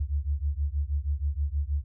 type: beating tone pair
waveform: sine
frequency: 69.3 / 75.6 Hz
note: C#2 / D#2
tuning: 0 / -49 cents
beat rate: 6.3 Hz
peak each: -28 / -29 dBFS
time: 0-1.84 s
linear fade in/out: 10 ms
effects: none